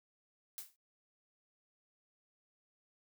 blue noise with exponential decay, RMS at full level -41 dBFS, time 0.58-0.76 s, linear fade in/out 0 ms, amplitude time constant 38 ms, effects noise-tail reverb RT60 0.1 s tail -17 dB re dry

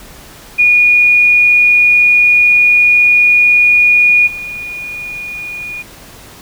sine tone with level steps, 2446 Hz, D#7, 30 cents flat, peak -5 / -21 dBFS, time 0.58-5.83 s, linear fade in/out 20 ms, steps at 4.26 s, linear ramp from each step 20 ms, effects pink hiss -36 dBFS RMS until 6.41 s

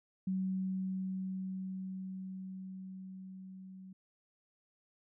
sine tone with level ramp, 188.5 Hz, F#3, 32 cents sharp, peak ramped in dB -31 to -48 dBFS, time 0.27-3.93 s, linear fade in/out 5 ms, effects none

